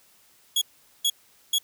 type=tone bursts; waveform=sawtooth; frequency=3341 Hz; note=G#7; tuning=10 cents sharp; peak=-17 dBFS; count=3; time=0.56-1.585 s; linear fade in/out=5 ms; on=55 ms; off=430 ms; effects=white hiss -59 dBFS RMS until 1.63 s